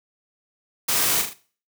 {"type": "noise with echo", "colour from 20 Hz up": "white", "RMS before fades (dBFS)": -22, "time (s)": [0.88, 1.22], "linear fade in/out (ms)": 10, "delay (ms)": 39, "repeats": 3, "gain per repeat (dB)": -6, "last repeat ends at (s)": 1.337, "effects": ["noise-tail reverb RT60 0.4 s tail -17 dB re dry", "high-pass 100 Hz 12 dB/octave"]}